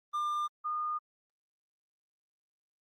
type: tone pair in turn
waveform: triangle / sine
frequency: 1199 / 1220.7 Hz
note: D6 / D#6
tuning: +36 / -33 cents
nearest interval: unison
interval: 31 cents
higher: second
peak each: -28 / -31 dBFS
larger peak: first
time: 0.13-0.48 / 0.64-0.99 s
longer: neither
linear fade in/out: 20 ms
effects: Opus 32 kbps